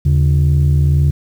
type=tone pair together; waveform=sine; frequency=79.3 / 141.3 Hz; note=D#2 / C#3; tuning=+33 / +34 cents; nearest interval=minor seventh; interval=1001 cents; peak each=-10 dBFS; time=0.05-1.11 s; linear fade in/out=10 ms; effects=tanh soft clip ceiling -6 dBFS + 7-bit